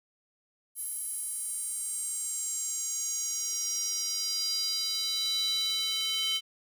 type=tone with high-pass filter sweep; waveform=square; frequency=438.7 Hz; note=A4; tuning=5 cents flat; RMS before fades=-32 dBFS; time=0.75-6.41 s; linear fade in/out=50 ms; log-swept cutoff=11000 to 3200 Hz; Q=6.1; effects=none